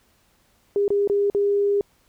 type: tone with dropouts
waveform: sine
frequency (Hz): 404.5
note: G#4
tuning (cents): -46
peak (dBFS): -17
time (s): 0.76-1.81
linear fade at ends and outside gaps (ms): 1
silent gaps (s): 0.88-0.904 / 1.075-1.098 / 1.3-1.348
effects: pink hiss -62 dBFS RMS until 2.08 s